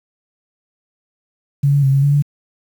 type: tone with pitch steps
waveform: sine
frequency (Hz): 141 / 142.4 / 134.9 / 137.7 / 142.8 / 144.6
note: C#3 / C#3 / C#3 / C#3 / D3 / D3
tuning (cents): +30 / +47 / -47 / -11 / -48 / -27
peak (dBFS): -10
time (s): 1.63-2.224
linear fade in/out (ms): 10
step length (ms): 99
effects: 7-bit